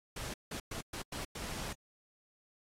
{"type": "noise bursts at uneven times", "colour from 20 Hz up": "pink", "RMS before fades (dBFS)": -41, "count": 6, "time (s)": [[0.16, 0.34], [0.51, 0.6], [0.71, 0.81], [0.93, 1.02], [1.12, 1.25], [1.35, 1.73]], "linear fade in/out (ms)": 5, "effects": ["low-pass 11000 Hz 12 dB/octave", "AAC 48 kbps"]}